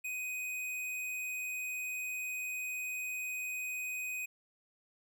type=tone; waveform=square; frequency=2501 Hz; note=D#7; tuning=8 cents sharp; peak=-37 dBFS; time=0.04-4.26 s; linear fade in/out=10 ms; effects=none